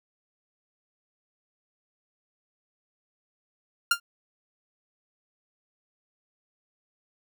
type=tone with exponential decay; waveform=sawtooth; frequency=1396.9 Hz; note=F6; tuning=in tune; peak=-12 dBFS; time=3.91-4 s; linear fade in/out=5 ms; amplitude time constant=18 ms; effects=none